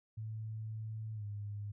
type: tone with pitch glide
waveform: sine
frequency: 109.7 to 102.95 Hz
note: A2 to G#2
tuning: -5 to -15 cents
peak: -39 dBFS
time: 0.17-1.72 s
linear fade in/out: 10 ms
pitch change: -110 cents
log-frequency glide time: 1.14-1.24 s
effects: none